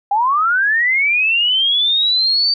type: linear sweep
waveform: sine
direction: up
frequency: 784 to 4625 Hz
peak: -12 dBFS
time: 0.11-2.54 s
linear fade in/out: 5 ms
effects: none